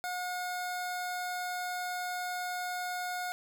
25% pulse tone, 722 Hz, F#5, 43 cents flat, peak -30 dBFS, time 0.04-3.32 s, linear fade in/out 0 ms, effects none

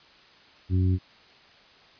harmonic tone, 92.3 Hz, F#2, 4 cents flat, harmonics 1 / 2 / 3 / 4, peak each -20 / -31 / -31 / -38 dBFS, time 0.69-0.99 s, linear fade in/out 50 ms, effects white hiss -54 dBFS RMS until 1.99 s + resampled to 11025 Hz

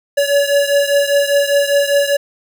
square beating tone pair, 566 / 571 Hz, C#5 / D5, +36 / -49 cents, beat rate 5 Hz, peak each -14 / -17 dBFS, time 0.17-2.17 s, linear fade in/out 10 ms, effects none

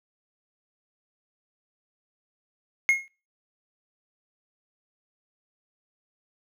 triangle tone with exponential decay, 2156 Hz, C#7, 49 cents flat, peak -12 dBFS, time 2.89-3.08 s, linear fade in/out 0 ms, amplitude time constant 40 ms, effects noise-tail reverb RT60 0.3 s tail -18 dB re dry

